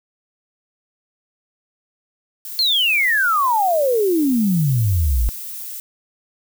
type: noise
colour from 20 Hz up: violet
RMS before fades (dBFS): -31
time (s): 2.45-5.8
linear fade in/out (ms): 0
type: exponential sweep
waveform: sine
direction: down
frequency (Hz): 4354 to 52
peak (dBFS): -14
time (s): 2.59-5.29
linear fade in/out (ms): 0
effects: none